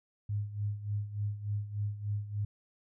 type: tone with tremolo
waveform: sine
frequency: 103.4 Hz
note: G#2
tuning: 7 cents flat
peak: -29 dBFS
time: 0.29-2.45 s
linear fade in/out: 5 ms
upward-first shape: sine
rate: 3.4 Hz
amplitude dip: 75%
effects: none